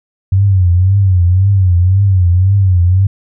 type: tone with vibrato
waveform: sine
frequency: 93.4 Hz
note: F#2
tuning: 17 cents sharp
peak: -6 dBFS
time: 0.32-3.07 s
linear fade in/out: 5 ms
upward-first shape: triangle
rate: 1.9 Hz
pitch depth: 140 cents each way
effects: none